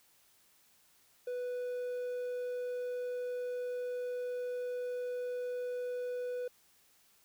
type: tone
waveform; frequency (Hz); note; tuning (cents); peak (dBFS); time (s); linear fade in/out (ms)
triangle; 494.4; B4; +2; -33; 1.27-6.48; 5
effects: white hiss -67 dBFS RMS until 7.24 s